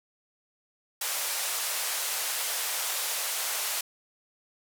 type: band-pass noise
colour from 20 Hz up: white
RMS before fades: -31 dBFS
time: 1.01-3.81 s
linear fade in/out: 5 ms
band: 520 to 14000 Hz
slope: 24 dB/octave
effects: none